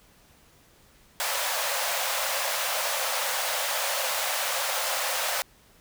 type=high-pass noise; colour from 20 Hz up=pink; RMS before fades=-28 dBFS; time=1.2-5.42 s; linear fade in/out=0 ms; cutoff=510 Hz; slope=96 dB/octave; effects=pink hiss -58 dBFS RMS until 5.8 s